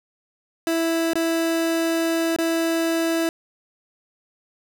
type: tone with dropouts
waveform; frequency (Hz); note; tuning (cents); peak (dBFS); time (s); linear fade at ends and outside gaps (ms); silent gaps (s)
30% pulse; 329.6; E4; 0; -17; 0.67-3.29; 1; 1.134-1.155 / 2.363-2.386
effects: none